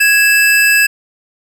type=tone pair together; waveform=square; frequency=1661.2 / 2637 Hz; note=G#6 / E7; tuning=0 / 0 cents; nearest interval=minor sixth; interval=800 cents; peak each=-11 dBFS; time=0-0.87 s; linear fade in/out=10 ms; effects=none